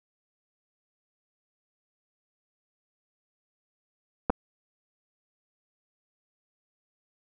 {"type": "clicks", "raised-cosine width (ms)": 1, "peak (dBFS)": -10, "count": 2, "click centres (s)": [4.298, 4.302], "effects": []}